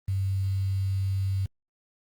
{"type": "tone with quantisation", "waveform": "sine", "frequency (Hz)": 96.5, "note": "G2", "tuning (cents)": -27, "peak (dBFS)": -24, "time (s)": [0.08, 1.46], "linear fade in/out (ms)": 5, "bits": 8, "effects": ["Opus 24 kbps"]}